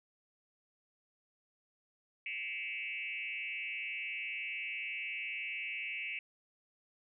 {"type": "tone with frequency modulation", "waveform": "sine", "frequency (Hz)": 2441, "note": "D#7", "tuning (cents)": -34, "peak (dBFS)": -37, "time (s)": [2.26, 6.19], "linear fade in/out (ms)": 2, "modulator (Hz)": 164, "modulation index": 2, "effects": []}